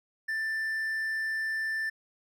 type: tone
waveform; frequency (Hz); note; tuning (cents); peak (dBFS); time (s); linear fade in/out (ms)
triangle; 1773; A6; +13; -27; 0.28-1.9; 10
effects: none